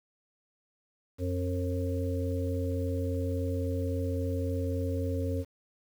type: harmonic tone with a mistuned harmonic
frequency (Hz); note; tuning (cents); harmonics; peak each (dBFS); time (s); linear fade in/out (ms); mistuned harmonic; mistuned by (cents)
89.6; F2; +45; 1 / 3 / 5 / 6; -30 / -35 / -37 / -38; 1.18-5.45; 50; 5; +23
effects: 9-bit